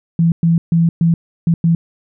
sine tone bursts at uneven times, 166.9 Hz, E3, 22 cents sharp, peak -9 dBFS, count 6, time 0.19-0.32 / 0.43-0.58 / 0.72-0.89 / 1.01-1.14 / 1.47-1.54 / 1.64-1.75 s, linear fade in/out 2 ms, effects none

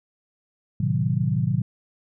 sine chord, A diminished seventh, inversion none, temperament equal with one note detuned, 110 / 128.86 / 155.56 / 185 Hz, A2 / C3 / Eb3 / Gb3, 0 / -26 / 0 / 0 cents, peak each -26 / -24 / -25 / -27 dBFS, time 0.8-1.62 s, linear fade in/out 5 ms, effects none

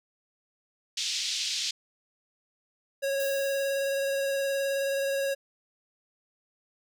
pink band-pass noise, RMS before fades -31 dBFS, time 0.97-1.71 s, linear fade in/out 5 ms, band 3100 to 6200 Hz, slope 24 dB/octave
square tone with vibrato, 550 Hz, C#5, 14 cents flat, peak -27 dBFS, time 3.02-5.35 s, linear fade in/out 20 ms, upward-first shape sine, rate 19 Hz, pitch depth 14 cents each way
violet noise with exponential decay, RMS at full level -37 dBFS, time 3.2-4.54 s, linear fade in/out 0 ms, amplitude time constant 290 ms
effects none

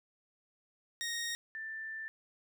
15% pulse / sine tone pair in turn, 1864.7 / 1773.3 Hz, A#6 / A6, 0 / +13 cents, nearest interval minor second, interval 87 cents, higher first, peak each -29 / -39 dBFS, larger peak first, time 1.01-1.35 / 1.55-2.08 s, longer second, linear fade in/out 0 ms, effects none

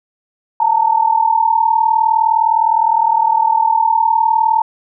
sine tone pair together, 880 / 919.6 Hz, A5 / A#5, 0 / -24 cents, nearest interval minor second, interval 76 cents, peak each -13 dBFS, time 0.6-4.62 s, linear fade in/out 5 ms, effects none

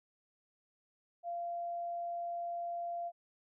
sine tone, 690 Hz, F5, 21 cents flat, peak -36 dBFS, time 1.23-3.12 s, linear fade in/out 50 ms, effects none

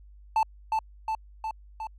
triangle tone with echo, 880 Hz, A5, in tune, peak -18 dBFS, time 0.36-0.43 s, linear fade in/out 2 ms, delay 360 ms, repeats 4, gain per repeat -3 dB, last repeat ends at 1.87 s, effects added 50 Hz sine -48 dBFS peak until 1.98 s

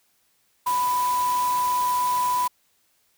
sine tone in noise, 992 Hz, B5, 7 cents sharp, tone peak -20 dBFS, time 0.66-2.48 s, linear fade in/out 10 ms, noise white, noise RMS -34 dBFS, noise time 0.66-2.48 s, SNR +11 dB, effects white hiss -66 dBFS RMS until 3.17 s

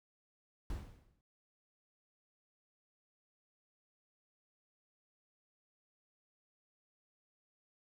brown noise with exponential decay, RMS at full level -39 dBFS, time 0.7-1.21 s, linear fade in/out 1 ms, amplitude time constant 110 ms, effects none

